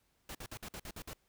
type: noise bursts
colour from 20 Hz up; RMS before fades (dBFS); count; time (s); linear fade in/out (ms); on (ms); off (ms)
pink; -45; 8; 0.29-1.133; 2; 59; 53
effects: pink hiss -75 dBFS RMS until 1.28 s